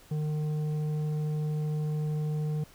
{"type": "tone with tanh clipping", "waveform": "sine", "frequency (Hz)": 152.2, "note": "D#3", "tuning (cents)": -38, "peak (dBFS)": -29, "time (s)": [0.11, 2.64], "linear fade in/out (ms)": 5, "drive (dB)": 8, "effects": ["pink hiss -56 dBFS RMS until 2.74 s"]}